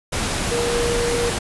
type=tone in noise; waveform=sine; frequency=474.8 Hz; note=A#4; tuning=32 cents sharp; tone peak=-20 dBFS; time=0.51-1.3 s; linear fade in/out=10 ms; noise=pink; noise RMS=-23 dBFS; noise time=0.12-1.39 s; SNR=0 dB; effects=resampled to 24000 Hz